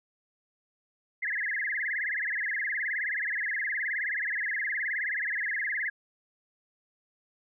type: tone with vibrato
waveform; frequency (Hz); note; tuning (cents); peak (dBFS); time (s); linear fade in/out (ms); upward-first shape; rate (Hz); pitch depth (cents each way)
sine; 1864; A#6; -1; -28; 1.22-5.9; 10; sine; 19; 220
effects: none